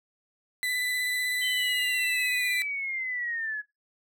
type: tone with vibrato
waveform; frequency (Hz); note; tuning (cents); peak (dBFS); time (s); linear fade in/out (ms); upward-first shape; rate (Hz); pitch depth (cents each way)
35% pulse; 1995; B6; +17; -25; 0.63-2.62; 0; square; 16; 11
type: linear sweep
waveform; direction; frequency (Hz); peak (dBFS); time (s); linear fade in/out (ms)
sine; down; 3095 to 1681; -29; 1.41-3.62; 20
effects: noise-tail reverb RT60 0.2 s tail -21 dB re dry